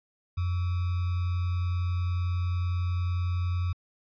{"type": "tone with sample-and-hold", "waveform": "sine", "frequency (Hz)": 88.9, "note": "F2", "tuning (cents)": 31, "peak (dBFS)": -25, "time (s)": [0.37, 3.73], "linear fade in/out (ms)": 10, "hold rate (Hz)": 1225, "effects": ["resampled to 11025 Hz"]}